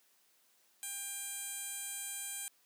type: tone with band-pass filter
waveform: 15% pulse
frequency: 798 Hz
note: G5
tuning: 31 cents sharp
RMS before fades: -42 dBFS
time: 0.83-2.48 s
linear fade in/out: 0 ms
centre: 10000 Hz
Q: 2.7
effects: white hiss -70 dBFS RMS until 2.65 s + high-pass 200 Hz 12 dB/octave